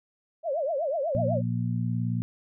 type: tone with vibrato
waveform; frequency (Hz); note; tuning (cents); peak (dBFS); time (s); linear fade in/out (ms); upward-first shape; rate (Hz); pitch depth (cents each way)
sine; 602; D5; +43; -25; 0.43-1.42; 50; triangle; 8.1; 270
type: harmonic tone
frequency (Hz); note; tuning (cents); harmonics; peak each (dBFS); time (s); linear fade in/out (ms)
58.8; A#1; +16; 2 / 3 / 4; -27 / -31 / -33; 1.15-2.22; 0
effects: none